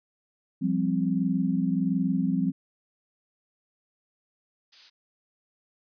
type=chord; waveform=sine; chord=F suspended second; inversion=none; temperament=equal; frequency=174.61 / 196 / 261.6 Hz; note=F3 / G3 / C4; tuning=0 / 0 / 0 cents; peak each=-27 dBFS; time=0.61-2.52 s; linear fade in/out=20 ms
type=noise; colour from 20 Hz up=violet; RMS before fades=-37 dBFS; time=4.72-4.9 s; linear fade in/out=10 ms
effects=resampled to 11025 Hz